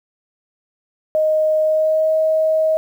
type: tone with pitch glide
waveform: sine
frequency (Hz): 622.3 to 632.1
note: D#5 to D#5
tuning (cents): 0 to +27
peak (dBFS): -13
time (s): 1.15-2.77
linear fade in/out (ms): 0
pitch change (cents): +27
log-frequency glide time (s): 1.61-2.13
effects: 8-bit